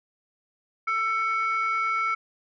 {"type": "tone pair together", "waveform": "sine", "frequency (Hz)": [1333, 2224], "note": ["E6", "C#7"], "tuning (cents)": [19, 5], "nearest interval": "major sixth", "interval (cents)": 886, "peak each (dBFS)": [-23, -27], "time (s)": [0.87, 2.15], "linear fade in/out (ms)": 10, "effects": ["tanh soft clip ceiling -18 dBFS"]}